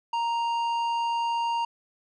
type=tone with tanh clipping; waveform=sine; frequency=932.3 Hz; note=A#5; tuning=in tune; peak=-26 dBFS; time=0.13-1.65 s; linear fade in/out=5 ms; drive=10 dB; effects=none